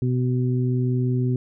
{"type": "harmonic tone", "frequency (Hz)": 125.6, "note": "B2", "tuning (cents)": 30, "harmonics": [1, 2, 3], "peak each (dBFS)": [-20, -26, -30], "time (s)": [0.02, 1.36], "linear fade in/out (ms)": 2, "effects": []}